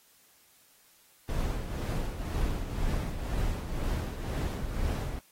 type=noise with tremolo; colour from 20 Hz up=brown; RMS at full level=-29 dBFS; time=1.29-5.19 s; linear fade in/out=0 ms; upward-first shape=triangle; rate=2 Hz; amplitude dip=60%; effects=white hiss -62 dBFS RMS until 5.31 s + AAC 48 kbps